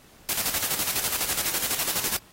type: noise with tremolo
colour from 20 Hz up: white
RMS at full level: -25 dBFS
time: 0.29-2.17 s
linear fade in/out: 0 ms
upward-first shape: square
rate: 12 Hz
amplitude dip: 55%
effects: pink hiss -54 dBFS RMS until 2.32 s + AAC 48 kbps